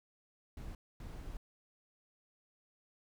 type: noise bursts at uneven times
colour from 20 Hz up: brown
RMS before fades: -45 dBFS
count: 2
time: 0.57-0.75 / 1-1.37 s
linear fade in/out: 2 ms
effects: none